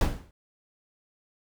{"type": "noise with exponential decay", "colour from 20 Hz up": "brown", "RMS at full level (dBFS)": -19, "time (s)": [0.01, 0.31], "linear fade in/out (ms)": 2, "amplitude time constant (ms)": 64, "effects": []}